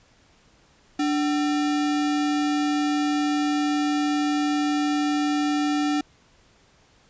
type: tone with sample-and-hold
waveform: sine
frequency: 293.7 Hz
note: D4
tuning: in tune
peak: -20 dBFS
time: 0.99-6.01 s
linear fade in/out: 5 ms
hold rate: 1050 Hz
effects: pink hiss -58 dBFS RMS until 7.09 s + resampled to 16000 Hz